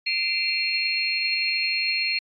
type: tone cluster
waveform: sine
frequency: 2071 / 2351 / 2518 / 2718 / 4261 Hz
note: C7 / D7 / D#7 / F7 / C8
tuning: -18 / +1 / +20 / -48 / +31 cents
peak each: -33 / -27 / -34 / -31 / -25 dBFS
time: 0.06-2.19 s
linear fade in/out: 10 ms
effects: AAC 32 kbps